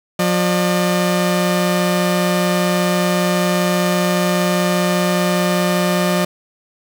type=tone pair together; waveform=sawtooth; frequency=178.98 / 602 Hz; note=F3 / D5; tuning=+43 / +43 cents; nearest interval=octave + major sixth; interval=2100 cents; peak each=-12 / -15 dBFS; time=0.19-6.25 s; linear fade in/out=5 ms; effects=none